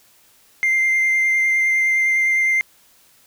triangle tone with vibrato, 2093 Hz, C7, in tune, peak -12 dBFS, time 0.63-2.61 s, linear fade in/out 0 ms, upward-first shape triangle, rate 9.8 Hz, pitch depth 14 cents each way, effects tanh soft clip ceiling -10 dBFS + white hiss -54 dBFS RMS until 3.26 s

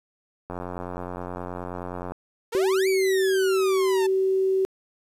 click train, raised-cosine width 1 ms, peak -19 dBFS, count 146, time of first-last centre 0.5-2.12 s, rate 89.5 Hz
sawtooth exponential two-way sweep, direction up then down, 430.7 to 2346 to 873 Hz, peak -25 dBFS, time 2.52-4.07 s, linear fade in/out 10 ms, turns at 2.88 s
sine tone, 381.6 Hz, G4, 47 cents flat, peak -19 dBFS, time 2.55-4.65 s, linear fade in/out 0 ms
effects resampled to 32000 Hz + 9-bit

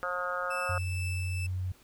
harmonic tone, 179.2 Hz, F3, 45 cents sharp, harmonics 3 / 4 / 5 / 6 / 7 / 8 / 9, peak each -36 / -42 / -44 / -45 / -34 / -36 / -44 dBFS, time 0.03-0.78 s, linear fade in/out 0 ms
40% pulse tone with tremolo, 2637 Hz, E7, in tune, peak -35 dBFS, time 0.5-1.47 s, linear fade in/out 10 ms, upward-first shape triangle, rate 2.2 Hz, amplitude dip 35%
sine tone, 92 Hz, F#2, 9 cents flat, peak -30 dBFS, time 0.69-1.72 s, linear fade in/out 5 ms
effects pink hiss -60 dBFS RMS until 1.83 s

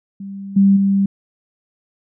sine tone with level steps, 196.8 Hz, G3, 7 cents sharp, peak -27 / -8 / -12 dBFS, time 0.2-1.06 s, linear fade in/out 5 ms, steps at 0.56 / 0.76 s, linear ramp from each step 10 ms, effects none

